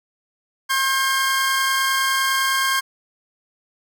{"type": "tone pair together", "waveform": "sawtooth", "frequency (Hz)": [1073, 1594.6], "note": ["C6", "G6"], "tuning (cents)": [43, 29], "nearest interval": "perfect fifth", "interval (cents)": 686, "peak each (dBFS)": -17, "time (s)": [0.69, 2.81], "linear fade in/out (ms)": 20, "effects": []}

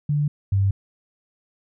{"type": "tone pair in turn", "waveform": "sine", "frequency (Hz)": [147, 98.11], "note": ["D3", "G2"], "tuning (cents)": [2, 2], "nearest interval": "perfect fifth", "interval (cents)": 700, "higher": "first", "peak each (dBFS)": [-18, -16], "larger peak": "second", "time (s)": [[0.09, 0.28], [0.52, 0.71]], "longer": "neither", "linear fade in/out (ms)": 5, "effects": []}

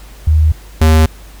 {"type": "tone pair in turn", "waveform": ["sine", "square"], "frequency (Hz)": [77.78, 79], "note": ["D#2", "D#2"], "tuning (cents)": [0, 27], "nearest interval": "unison", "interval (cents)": 27, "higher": "second", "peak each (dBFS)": -6, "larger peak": "neither", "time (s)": [[0.27, 0.52], [0.81, 1.06]], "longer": "neither", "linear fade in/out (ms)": 5, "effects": ["added 50 Hz sine -33 dBFS peak until 1.4 s", "pink hiss -41 dBFS RMS until 1.4 s"]}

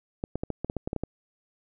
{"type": "clicks", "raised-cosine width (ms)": 2, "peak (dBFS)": -16, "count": 11, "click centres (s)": [0.239, 0.356, 0.435, 0.503, 0.646, 0.699, 0.767, 0.875, 0.931, 0.963, 1.036], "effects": []}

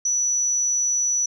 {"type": "tone", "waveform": "sine", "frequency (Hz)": 5920, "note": "F#8", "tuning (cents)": 0, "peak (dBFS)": -18, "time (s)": [0.05, 1.26], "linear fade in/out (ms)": 5, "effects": ["tanh soft clip ceiling -14 dBFS"]}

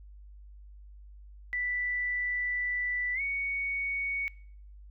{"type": "tone with pitch glide", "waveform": "sine", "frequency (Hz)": [1975.5, 2230], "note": ["B6", "C#7"], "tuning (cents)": [0, 10], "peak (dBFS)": -29, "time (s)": [1.53, 4.28], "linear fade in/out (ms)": 0, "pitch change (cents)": 210, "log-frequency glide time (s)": [3.14, 3.21], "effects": ["noise-tail reverb RT60 0.6 s tail -24 dB re dry", "added 50 Hz sine -47 dBFS peak until 4.9 s"]}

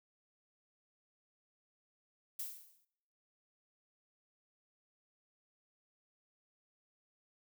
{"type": "noise with exponential decay", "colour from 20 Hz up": "violet", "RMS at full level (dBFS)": -38, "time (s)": [2.39, 2.85], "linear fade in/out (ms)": 5, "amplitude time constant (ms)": 100, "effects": ["noise-tail reverb RT60 0.9 s tail -26 dB re dry"]}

